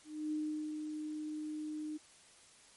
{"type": "tone with ADSR envelope", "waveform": "sine", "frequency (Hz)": 305.6, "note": "D#4", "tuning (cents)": -31, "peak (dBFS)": -33, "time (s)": [0.04, 1.98], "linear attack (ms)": 280, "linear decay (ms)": 390, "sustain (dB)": -5, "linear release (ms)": 18, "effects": ["white hiss -61 dBFS RMS until 2.76 s", "MP3 48 kbps"]}